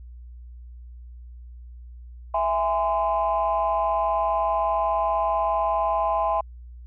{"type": "chord", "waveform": "sine", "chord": "E augmented", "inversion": "none", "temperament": "just", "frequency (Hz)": [659.3, 824.1, 1030.1], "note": ["E5", "G#5", "B#5"], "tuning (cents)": [0, -14, -27], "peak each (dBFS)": -24, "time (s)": [2.34, 6.41], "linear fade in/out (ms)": 5, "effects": ["tanh soft clip ceiling -13 dBFS", "added 60 Hz sine -39 dBFS peak until 6.86 s"]}